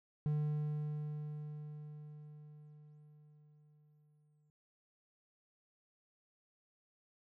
triangle tone with exponential decay, 150 Hz, D3, 37 cents sharp, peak -29 dBFS, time 0.26-4.5 s, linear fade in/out 0 ms, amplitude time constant 920 ms, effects none

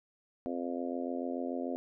harmonic tone, 86.9 Hz, F2, 8 cents flat, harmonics 3 / 4 / 5 / 6 / 7 / 8, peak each -36 / -41 / -43 / -42 / -42 / -44 dBFS, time 0.46-1.76 s, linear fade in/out 0 ms, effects none

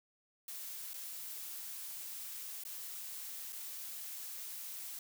blue noise with dropouts, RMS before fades -45 dBFS, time 0.48-4.99 s, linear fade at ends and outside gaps 2 ms, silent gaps 0.934-0.941 / 2.637-2.65 / 3.524-3.528 s, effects none

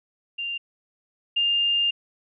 sine tone pair in turn, 2789 / 2807 Hz, F7 / F7, -3 / +8 cents, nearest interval unison, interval 11 cents, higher second, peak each -27 / -19 dBFS, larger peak second, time 0.38-0.58 / 1.36-1.91 s, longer second, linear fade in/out 10 ms, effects none

